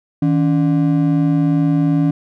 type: ring-modulated tone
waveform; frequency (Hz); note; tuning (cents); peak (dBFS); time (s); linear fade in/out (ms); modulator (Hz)
triangle; 220.9; A3; +7; -7; 0.22-2.11; 5; 61.3
effects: none